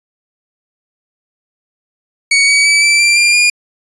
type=tone with pitch steps; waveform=sawtooth; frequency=2238 / 2268 / 2298 / 2329 / 2360 / 2392 / 2424 Hz; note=C#7 / C#7 / D7 / D7 / D7 / D7 / D#7; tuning=+16 / +39 / -38 / -15 / +8 / +31 / -46 cents; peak=-4 dBFS; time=2.31-3.5 s; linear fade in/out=5 ms; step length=170 ms; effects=resampled to 22050 Hz